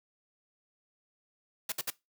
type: noise bursts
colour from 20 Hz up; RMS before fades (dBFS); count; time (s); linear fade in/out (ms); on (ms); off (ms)
white; -33; 3; 1.69-1.903; 5; 31; 60
effects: noise-tail reverb RT60 0.2 s tail -20 dB re dry + high-pass 150 Hz 12 dB/octave